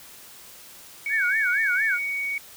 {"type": "tone", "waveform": "sine", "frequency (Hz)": 2239, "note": "C#7", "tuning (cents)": 17, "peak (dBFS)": -25, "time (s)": [1.06, 2.38], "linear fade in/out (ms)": 2}
{"type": "tone with vibrato", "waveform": "sine", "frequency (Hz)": 1606, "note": "G6", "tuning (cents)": 41, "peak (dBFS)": -21, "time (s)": [1.09, 1.99], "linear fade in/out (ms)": 50, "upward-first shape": "sine", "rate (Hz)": 4.3, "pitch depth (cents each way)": 200}
{"effects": ["white hiss -46 dBFS RMS until 2.56 s"]}